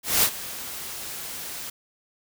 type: noise with ADSR envelope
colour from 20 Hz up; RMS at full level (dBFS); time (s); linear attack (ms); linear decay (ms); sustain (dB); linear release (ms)
white; -18; 0.03-1.7; 200; 67; -17; 5
effects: none